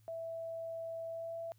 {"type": "tone with pitch glide", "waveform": "sine", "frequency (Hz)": [659.3, 665.4], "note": ["E5", "E5"], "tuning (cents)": [0, 16], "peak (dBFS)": -39, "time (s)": [0.08, 1.52], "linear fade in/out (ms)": 0, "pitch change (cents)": 16, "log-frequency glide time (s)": [1.08, 1.36], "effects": ["added 109 Hz sine -63 dBFS peak until 1.58 s", "white hiss -75 dBFS RMS until 1.58 s"]}